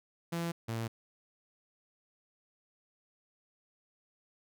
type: tone pair in turn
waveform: sawtooth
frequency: 168.9 / 113.93 Hz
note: E3 / A#2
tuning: +42 / -39 cents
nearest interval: perfect fifth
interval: 681 cents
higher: first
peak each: -29 / -30 dBFS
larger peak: first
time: 0.32-0.52 / 0.68-0.88 s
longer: neither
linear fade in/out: 10 ms
effects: none